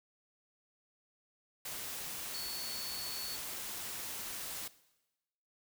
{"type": "tone in noise", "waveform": "sine", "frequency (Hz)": 4435, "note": "C#8", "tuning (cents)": 0, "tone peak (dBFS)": -40, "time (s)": [2.34, 3.36], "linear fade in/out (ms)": 5, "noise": "white", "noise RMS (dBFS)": -42, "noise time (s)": [1.65, 4.68], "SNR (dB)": -1, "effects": ["noise-tail reverb RT60 1.0 s tail -18 dB re dry"]}